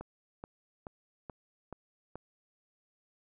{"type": "click train", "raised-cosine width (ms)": 1, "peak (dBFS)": -28, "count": 6, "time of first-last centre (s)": [0.01, 2.156], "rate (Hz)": 2.33, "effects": []}